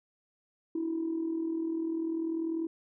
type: tone with amplitude modulation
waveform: sine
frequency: 326.9 Hz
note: E4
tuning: 14 cents flat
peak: -26 dBFS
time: 0.75-2.67 s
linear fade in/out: 5 ms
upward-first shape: sine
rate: 40.2 Hz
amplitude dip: 60%
effects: tanh soft clip ceiling -24 dBFS